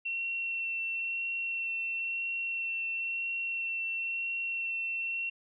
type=tone with vibrato; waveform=sine; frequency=2714 Hz; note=E7; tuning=50 cents sharp; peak=-31 dBFS; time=0.05-5.3 s; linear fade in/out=10 ms; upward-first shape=sine; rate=0.99 Hz; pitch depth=10 cents each way; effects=none